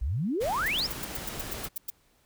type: exponential sweep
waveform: sine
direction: up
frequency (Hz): 52.7 to 5588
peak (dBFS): -26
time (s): 0.01-0.87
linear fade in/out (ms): 10
type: noise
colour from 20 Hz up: pink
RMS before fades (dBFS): -38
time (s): 0.4-1.69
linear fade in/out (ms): 20
type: noise bursts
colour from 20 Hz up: violet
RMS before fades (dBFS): -33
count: 11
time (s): 0.66-1.902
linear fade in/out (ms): 5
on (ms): 22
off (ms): 100
effects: pink hiss -66 dBFS RMS until 2.25 s